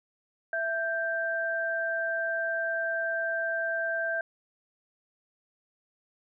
sine tone pair together, 662 / 1572.6 Hz, E5 / G6, +7 / +5 cents, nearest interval octave + minor third, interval 1498 cents, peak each -31 / -29 dBFS, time 0.53-4.21 s, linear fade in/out 2 ms, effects none

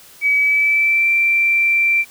sine tone with pitch glide, 2279 to 2350 Hz, C#7 to D7, +47 to +1 cents, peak -12 dBFS, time 0.21-2.05 s, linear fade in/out 50 ms, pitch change +54 cents, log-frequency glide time 0.37-1.1 s, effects white hiss -44 dBFS RMS until 2.1 s

